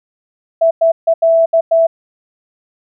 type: tone bursts at uneven times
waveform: sine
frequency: 659.3 Hz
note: E5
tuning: in tune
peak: -7 dBFS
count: 6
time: 0.61-0.71 / 0.81-0.92 / 1.07-1.14 / 1.22-1.46 / 1.53-1.61 / 1.71-1.87 s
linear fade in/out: 10 ms
effects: none